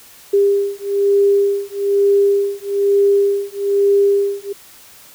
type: beating tone pair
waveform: sine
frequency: 400 / 401.1 Hz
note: G4 / G4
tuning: +35 / +40 cents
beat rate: 1.1 Hz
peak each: -15 dBFS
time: 0.33-4.53 s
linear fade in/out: 10 ms
effects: white hiss -43 dBFS RMS until 5.14 s